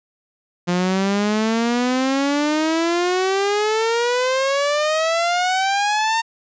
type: exponential sweep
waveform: sawtooth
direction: up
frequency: 174.61 to 917 Hz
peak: -13 dBFS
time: 0.67-6.22 s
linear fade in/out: 20 ms
effects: resampled to 16000 Hz